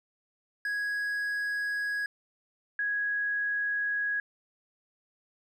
triangle / sine tone pair in turn, 1661.2 / 1661.2 Hz, G#6 / G#6, 0 / 0 cents, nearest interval unison, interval 0 cents, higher neither, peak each -27 dBFS, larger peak neither, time 0.65-2.06 / 2.79-4.2 s, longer neither, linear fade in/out 2 ms, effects none

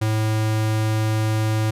square tone, 109.1 Hz, A2, 14 cents flat, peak -19 dBFS, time 0.01-1.71 s, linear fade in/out 10 ms, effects resampled to 32000 Hz

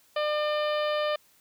harmonic tone, 600 Hz, D5, 37 cents sharp, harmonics 1 / 2 / 3 / 4 / 5 / 6 / 7 / 8, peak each -26 / -32 / -37 / -40 / -38 / -42 / -46 / -47 dBFS, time 0.16-1.16 s, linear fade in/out 5 ms, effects white hiss -62 dBFS RMS until 1.4 s

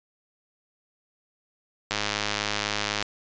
click train, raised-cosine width 0.2 ms, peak -8 dBFS, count 117, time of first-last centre 1.91-3.025 s, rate 104 Hz, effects resampled to 16000 Hz

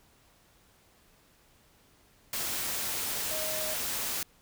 sine tone in noise, 624 Hz, D#5, 5 cents sharp, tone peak -37 dBFS, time 3.31-3.74 s, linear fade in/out 2 ms, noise white, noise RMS -33 dBFS, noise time 2.33-4.23 s, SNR -7 dB, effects pink hiss -63 dBFS RMS until 4.41 s

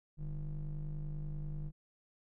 triangle ring-modulated tone, 87.31 Hz, F2, in tune, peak -32 dBFS, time 0.17-1.72 s, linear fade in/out 50 ms, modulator 62.2 Hz, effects none

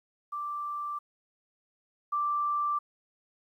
sine tone pair in turn, 1174.7 / 1174.7 Hz, D6 / D6, 0 / 0 cents, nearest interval unison, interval 0 cents, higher neither, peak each -32 / -26 dBFS, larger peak second, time 0.32-0.99 / 2.12-2.79 s, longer neither, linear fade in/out 10 ms, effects 11-bit

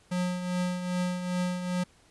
square tone with tremolo, 180 Hz, F#3, 47 cents flat, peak -26 dBFS, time 0.11-1.84 s, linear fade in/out 10 ms, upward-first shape triangle, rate 2.5 Hz, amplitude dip 60%, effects pink hiss -61 dBFS RMS until 2.1 s + resampled to 24000 Hz

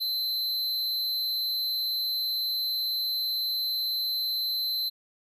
square tone with amplitude modulation, 4069 Hz, C8, 49 cents flat, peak -25 dBFS, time 0-4.9 s, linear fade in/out 20 ms, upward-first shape sine, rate 254 Hz, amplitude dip 45%, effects none

